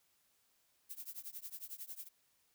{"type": "noise with tremolo", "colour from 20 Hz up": "violet", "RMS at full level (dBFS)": -44, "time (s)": [0.89, 2.09], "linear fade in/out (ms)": 20, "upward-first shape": "triangle", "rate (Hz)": 11, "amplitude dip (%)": 100, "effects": ["white hiss -75 dBFS RMS until 2.54 s"]}